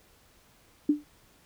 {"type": "tone with exponential decay", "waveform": "sine", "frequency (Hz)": 295.7, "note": "D4", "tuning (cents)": 12, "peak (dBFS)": -16, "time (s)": [0.89, 1.04], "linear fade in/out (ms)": 5, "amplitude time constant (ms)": 32, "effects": ["pink hiss -61 dBFS RMS until 1.45 s"]}